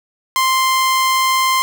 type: tone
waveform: sawtooth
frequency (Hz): 1046.5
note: C6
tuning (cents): 0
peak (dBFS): -9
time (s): 0.36-1.62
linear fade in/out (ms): 0
effects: none

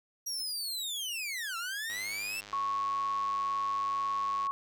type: linear two-way sweep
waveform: sawtooth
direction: down then up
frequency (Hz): 5730 to 1326 to 2702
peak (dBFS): -31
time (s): 0.26-2.41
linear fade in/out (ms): 10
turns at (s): 1.57
type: click train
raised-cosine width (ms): 0.2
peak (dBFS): -29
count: 263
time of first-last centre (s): 1.9-4.469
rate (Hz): 102
type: tone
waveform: sine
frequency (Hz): 1105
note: C#6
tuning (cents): -6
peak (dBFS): -29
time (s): 2.53-4.51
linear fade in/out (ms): 0
effects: none

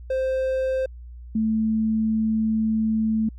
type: tone pair in turn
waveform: triangle / sine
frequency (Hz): 523.3 / 220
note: C5 / A3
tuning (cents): 0 / 0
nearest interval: octave + minor third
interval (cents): 1500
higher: first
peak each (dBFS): -19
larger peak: neither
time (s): 0.1-0.86 / 1.35-3.29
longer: second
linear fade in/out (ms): 5
effects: added 60 Hz sine -37 dBFS peak until 3.38 s

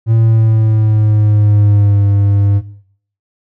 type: tone with pitch glide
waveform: triangle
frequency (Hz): 113 to 100.67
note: A2 to G2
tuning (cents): +47 to +47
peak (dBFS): -5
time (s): 0.06-2.62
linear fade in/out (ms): 50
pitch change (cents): -200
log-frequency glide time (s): 0.19-2.05
effects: noise-tail reverb RT60 0.6 s tail -17 dB re dry

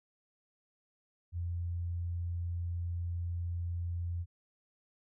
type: tone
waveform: sine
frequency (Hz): 86.4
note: F2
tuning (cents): -18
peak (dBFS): -33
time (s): 1.32-4.26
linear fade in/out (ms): 50
effects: none

